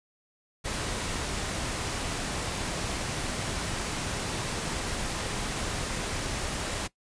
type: noise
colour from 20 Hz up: pink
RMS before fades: -32 dBFS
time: 0.64-6.88 s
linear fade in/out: 20 ms
effects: noise-tail reverb RT60 0.1 s tail -19 dB re dry + resampled to 22050 Hz